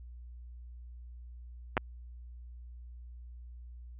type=clicks; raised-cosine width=0.5 ms; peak=-13 dBFS; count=2; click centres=1.769 / 1.777 s; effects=added 60 Hz sine -45 dBFS peak until 3.99 s + resampled to 8000 Hz